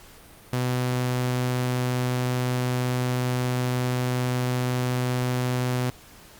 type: tone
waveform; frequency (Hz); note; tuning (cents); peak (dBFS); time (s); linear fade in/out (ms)
sawtooth; 125.4; B2; +27; -19; 0.53-5.9; 0
effects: pink hiss -49 dBFS RMS until 6.39 s + Opus 48 kbps